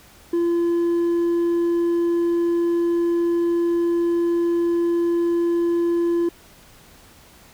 sine tone with hard clipping, 341.7 Hz, F4, 38 cents flat, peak -18 dBFS, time 0.33-6.29 s, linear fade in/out 5 ms, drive 2 dB, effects pink hiss -49 dBFS RMS until 7.53 s

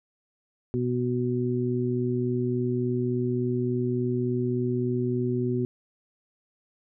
harmonic tone, 123.47 Hz, B2, in tune, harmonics 1 / 2 / 3, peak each -28 / -28 / -28 dBFS, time 0.74-5.65 s, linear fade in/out 0 ms, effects none

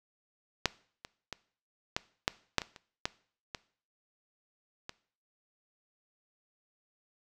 clicks, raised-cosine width 0.2 ms, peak -7 / -25 / -20 / -12 / -8 / -7 / -20 / -30 / -12 / -19 / -22 dBFS, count 11, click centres 0.657 / 1.049 / 1.327 / 1.965 / 2.279 / 2.583 / 2.618 / 2.762 / 3.055 / 3.548 / 4.894 s, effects noise-tail reverb RT60 0.5 s tail -20 dB re dry

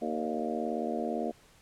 harmonic tone with a mistuned harmonic, 77.78 Hz, D#2, in tune, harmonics 3 / 4 / 5 / 6 / 7 / 8 / 9, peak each -35 / -38 / -38 / -38 / -41 / -39 / -37 dBFS, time 0.01-1.32 s, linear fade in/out 20 ms, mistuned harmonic 7, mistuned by +58 cents, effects pink hiss -60 dBFS RMS until 1.61 s + low-pass 11000 Hz 12 dB/octave

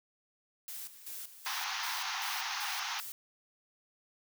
blue noise with tremolo, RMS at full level -43 dBFS, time 0.68-3.12 s, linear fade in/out 0 ms, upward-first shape square, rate 2.6 Hz, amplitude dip 70%
pink band-pass noise, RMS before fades -37 dBFS, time 1.46-3 s, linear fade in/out 0 ms, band 760 to 6500 Hz, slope 96 dB/octave
effects none

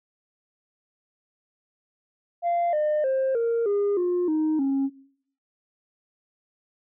sine tone with pitch steps, 691 / 605 / 529.8 / 463.9 / 406.2 / 355.6 / 311.4 / 272.6 Hz, F5 / D#5 / C5 / A#4 / G#4 / F4 / D#4 / C#4, -19 / -49 / +22 / -8 / -38 / +31 / +2 / -29 cents, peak -19 dBFS, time 2.42-4.9 s, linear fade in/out 50 ms, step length 310 ms, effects noise-tail reverb RT60 0.6 s tail -19 dB re dry + tanh soft clip ceiling -19 dBFS

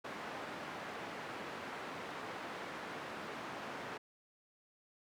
white band-pass noise, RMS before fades -45 dBFS, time 0.04-3.98 s, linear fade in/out 10 ms, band 160 to 1500 Hz, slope 12 dB/octave, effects none

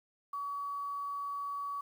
sine tone with quantisation, 1134 Hz, C#6, 39 cents sharp, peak -35 dBFS, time 0.33-1.81 s, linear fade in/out 5 ms, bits 10, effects none

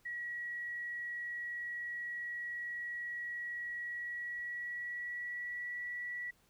sine tone with pitch glide, 1919 to 1944.7 Hz, A#6 to B6, +50 to -27 cents, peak -38 dBFS, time 0.05-6.31 s, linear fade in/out 10 ms, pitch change +23 cents, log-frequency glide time 3.78-5.79 s, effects pink hiss -70 dBFS RMS until 6.49 s

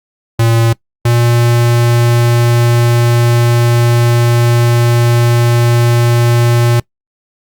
square tone pair in turn, 115.1 / 118.95 Hz, A#2 / A#2, -22 / +35 cents, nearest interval minor second, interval 57 cents, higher second, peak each -8 dBFS, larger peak neither, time 0.39-0.73 / 1.05-6.8 s, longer second, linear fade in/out 5 ms, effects noise-tail reverb RT60 0.1 s tail -23 dB re dry + Opus 48 kbps

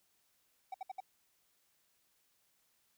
triangle tone bursts, 762 Hz, G5, 49 cents flat, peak -37 dBFS, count 4, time 0.72-1.004 s, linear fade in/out 5 ms, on 23 ms, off 64 ms, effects white hiss -75 dBFS RMS until 2.97 s

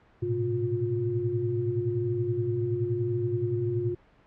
sine tone cluster, 107.6 / 117.2 / 128.7 / 354.9 Hz, A2 / A#2 / C3 / F4, -38 / +10 / -28 / +28 cents, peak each -32 / -32 / -34 / -28 dBFS, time 0.22-3.95 s, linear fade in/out 10 ms, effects pink hiss -59 dBFS RMS until 4.26 s + low-pass 2000 Hz 12 dB/octave

